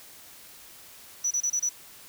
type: tone bursts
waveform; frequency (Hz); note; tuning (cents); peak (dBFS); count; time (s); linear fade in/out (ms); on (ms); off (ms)
sine; 5920; F#8; 0; -21; 5; 1.24-1.693; 10; 69; 27
effects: tanh soft clip ceiling -22 dBFS + white hiss -49 dBFS RMS until 2.08 s